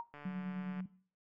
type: tone with exponential decay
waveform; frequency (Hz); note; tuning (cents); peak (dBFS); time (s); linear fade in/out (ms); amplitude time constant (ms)
sine; 937; A#5; +9; -35; 0-0.08; 0; 16
type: click train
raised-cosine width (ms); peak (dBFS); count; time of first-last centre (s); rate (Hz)
0.5; -36; 98; 0.14-0.804; 146
type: tone with tremolo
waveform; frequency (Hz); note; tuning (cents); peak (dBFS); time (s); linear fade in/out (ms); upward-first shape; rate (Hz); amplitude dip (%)
sine; 185; F#3; 0; -35; 0.25-0.86; 5; sine; 9.6; 40
effects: noise-tail reverb RT60 0.5 s tail -19 dB re dry